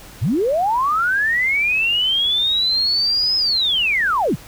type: linear two-way sweep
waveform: sine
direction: up then down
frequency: 78.7 to 5140 to 78.7 Hz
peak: -15 dBFS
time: 0.21-4.36 s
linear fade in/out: 20 ms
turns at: 3.37 s
effects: added 50 Hz sine -47 dBFS peak until 4.47 s + pink hiss -41 dBFS RMS until 4.47 s